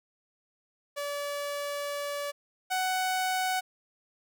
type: tone pair in turn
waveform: sawtooth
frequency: 575 / 745.5 Hz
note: D5 / F#5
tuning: -37 / +13 cents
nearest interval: major third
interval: 450 cents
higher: second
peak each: -28 / -23 dBFS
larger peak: second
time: 0.96-2.32 / 2.7-3.61 s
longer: first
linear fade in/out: 20 ms
effects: none